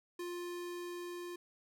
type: tone with level ramp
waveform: square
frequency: 351.1 Hz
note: F4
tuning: 9 cents sharp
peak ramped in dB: -40 to -43 dBFS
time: 0.19-1.36 s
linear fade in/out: 5 ms
effects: none